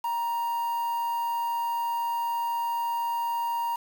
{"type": "tone with quantisation", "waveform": "triangle", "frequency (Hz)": 937, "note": "A#5", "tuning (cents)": 9, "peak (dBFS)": -24, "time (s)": [0.04, 3.76], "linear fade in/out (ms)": 5, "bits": 7, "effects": []}